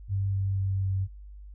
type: tone with pitch steps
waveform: sine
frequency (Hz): 98 / 97.27 / 96.54 / 95.82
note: G2 / G2 / G2 / G2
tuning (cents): 0 / -13 / -26 / -39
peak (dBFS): -25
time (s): 0.08-1.08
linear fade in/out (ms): 50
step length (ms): 250
effects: noise-tail reverb RT60 0.2 s tail -21 dB re dry + added 50 Hz sine -42 dBFS peak until 1.54 s